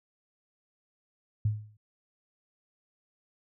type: tone with exponential decay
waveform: sine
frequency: 106.4 Hz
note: G#2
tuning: 42 cents sharp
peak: -21 dBFS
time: 1.45-1.77 s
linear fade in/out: 5 ms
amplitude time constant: 68 ms
effects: none